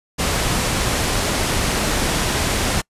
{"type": "low-pass noise", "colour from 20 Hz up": "pink", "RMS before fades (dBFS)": -20, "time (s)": [0.18, 2.82], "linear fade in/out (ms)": 20, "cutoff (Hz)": 11000, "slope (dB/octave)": 24, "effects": ["noise-tail reverb RT60 0.1 s tail -26 dB re dry", "resampled to 32000 Hz"]}